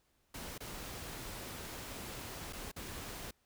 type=noise with dropouts; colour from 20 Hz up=pink; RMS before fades=-45 dBFS; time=0.34-3.31 s; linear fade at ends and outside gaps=5 ms; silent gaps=0.58-0.604 / 2.527-2.531 / 2.716-2.762 s; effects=pink hiss -75 dBFS RMS until 3.45 s